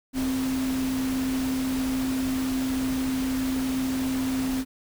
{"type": "tone in noise", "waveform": "sine", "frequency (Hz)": 261.6, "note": "C4", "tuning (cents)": 0, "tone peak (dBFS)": -24, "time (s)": [0.13, 4.65], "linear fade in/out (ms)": 50, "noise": "pink", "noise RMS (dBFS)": -35, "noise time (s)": [0.13, 4.65], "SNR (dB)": 8, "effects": []}